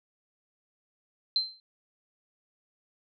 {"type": "tone with exponential decay", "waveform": "sine", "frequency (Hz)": 4110, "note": "C8", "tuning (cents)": -32, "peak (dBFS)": -20, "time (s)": [1.36, 1.6], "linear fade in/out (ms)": 1, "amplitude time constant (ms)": 52, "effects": []}